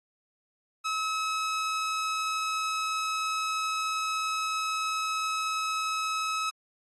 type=tone; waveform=sawtooth; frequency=1287 Hz; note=E6; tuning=42 cents flat; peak=-24 dBFS; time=0.84-6.51 s; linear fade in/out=20 ms; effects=low-pass 9000 Hz 12 dB/octave + AAC 32 kbps